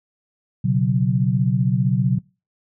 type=chord; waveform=sine; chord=B suspended second; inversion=none; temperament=just; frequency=123.47 / 138.9 / 185.21 Hz; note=B2 / C#3 / F#3; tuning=0 / +4 / +2 cents; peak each=-20 dBFS; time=0.64-2.19 s; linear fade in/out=10 ms; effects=noise-tail reverb RT60 0.3 s tail -23 dB re dry